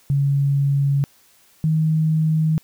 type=tone pair in turn; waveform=sine; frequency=140.1 / 157.55 Hz; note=C#3 / D#3; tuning=+19 / +22 cents; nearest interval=major second; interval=203 cents; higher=second; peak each=-15 dBFS; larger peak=neither; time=0.1-1.04 / 1.64-2.58 s; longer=neither; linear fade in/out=0 ms; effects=white hiss -55 dBFS RMS until 2.63 s